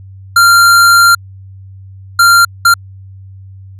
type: tone bursts at uneven times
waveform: square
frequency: 1386 Hz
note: F6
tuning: 14 cents flat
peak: -4 dBFS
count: 3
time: 0.36-1.15 / 2.19-2.45 / 2.65-2.74 s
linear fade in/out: 5 ms
effects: added 96 Hz sine -30 dBFS peak until 3.79 s + resampled to 32000 Hz